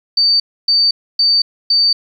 sine tone bursts, 4594 Hz, D8, 39 cents flat, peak -9 dBFS, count 4, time 0.17-1.93 s, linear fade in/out 5 ms, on 230 ms, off 280 ms, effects 8-bit

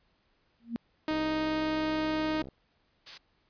sine tone with exponential growth, 233.1 Hz, A#3, in tune, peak -26 dBFS, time 0.6-0.76 s, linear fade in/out 0 ms, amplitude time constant 33 ms
sawtooth tone, 311.1 Hz, D#4, in tune, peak -24 dBFS, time 1.08-2.42 s, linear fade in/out 2 ms
click train, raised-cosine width 2 ms, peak -31 dBFS, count 92, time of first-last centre 1.11-2.487 s, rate 66.1 Hz
blue noise, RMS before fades -37 dBFS, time 3.06-3.18 s, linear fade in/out 10 ms
effects pink hiss -71 dBFS RMS until 3.49 s + resampled to 11025 Hz

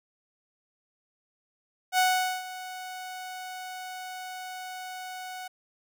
sawtooth tone with ADSR envelope, 740 Hz, F#5, in tune, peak -16 dBFS, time 1.92-5.48 s, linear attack 64 ms, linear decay 440 ms, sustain -17 dB, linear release 9 ms, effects none

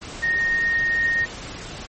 sine tone in noise, 1854 Hz, A#6, 10 cents flat, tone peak -18 dBFS, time 0.22-1.26 s, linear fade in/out 20 ms, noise pink, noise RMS -35 dBFS, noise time 0.01-1.87 s, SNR +14 dB, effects MP3 32 kbps

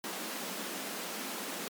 pink high-pass noise, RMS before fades -39 dBFS, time 0.04-1.68 s, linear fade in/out 0 ms, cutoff 180 Hz, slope 96 dB/octave, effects MP3 96 kbps

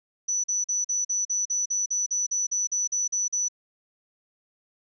sine tone bursts, 5950 Hz, F#8, 9 cents sharp, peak -23 dBFS, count 16, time 0.28-3.485 s, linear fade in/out 10 ms, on 160 ms, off 43 ms, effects none

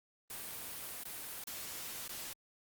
white noise with dropouts, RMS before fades -44 dBFS, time 0.3-2.33 s, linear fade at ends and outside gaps 2 ms, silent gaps 1.036-1.053 / 1.439-1.471 / 2.079-2.092 s, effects Opus 32 kbps

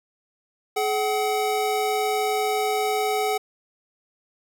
square tone pair together, 424.9 / 757 Hz, G#4 / F#5, +40 / +39 cents, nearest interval minor seventh, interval 999 cents, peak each -25 dBFS, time 0.76-3.38 s, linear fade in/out 10 ms, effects none

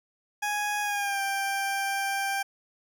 20% pulse tone with pitch glide, 830.6 to 788.1 Hz, G#5 to G5, 0 to +9 cents, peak -22 dBFS, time 0.42-2.43 s, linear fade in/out 10 ms, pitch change -91 cents, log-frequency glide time 0.82-1.21 s, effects none

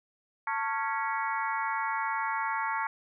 harmonic tone with a mistuned harmonic, 277.2 Hz, C#4, in tune, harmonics 3 / 4 / 5 / 6 / 7 / 8, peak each -32 / -34 / -36 / -38 / -39 / -40 dBFS, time 0.47-2.87 s, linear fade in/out 2 ms, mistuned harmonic 3, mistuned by +120 cents, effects none

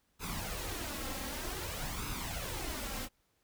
pink noise with flanger, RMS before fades -39 dBFS, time 0.19-3.09 s, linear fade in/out 50 ms, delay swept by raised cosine 0.79 to 3.79 ms, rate 0.53 Hz, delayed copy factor +0.6, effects pink hiss -75 dBFS RMS until 3.43 s

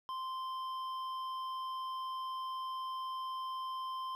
triangle tone with hard clipping, 1042 Hz, C6, 7 cents flat, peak -39 dBFS, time 0.09-4.15 s, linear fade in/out 0 ms, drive 11 dB, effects none

